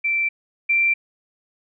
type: tone pair in turn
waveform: sine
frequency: 2341 / 2355 Hz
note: D7 / D7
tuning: -6 / +4 cents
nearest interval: unison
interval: 10 cents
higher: second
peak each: -18 / -15 dBFS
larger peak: second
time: 0.04-0.29 / 0.69-0.94 s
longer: neither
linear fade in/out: 10 ms
effects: none